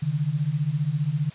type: beating tone pair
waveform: sine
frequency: 138.59 / 153.59 Hz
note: C#3 / D#3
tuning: 0 / -22 cents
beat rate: 15 Hz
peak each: -26 / -24 dBFS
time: 0.02-1.3 s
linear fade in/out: 10 ms
effects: white hiss -47 dBFS RMS until 1.34 s + resampled to 8000 Hz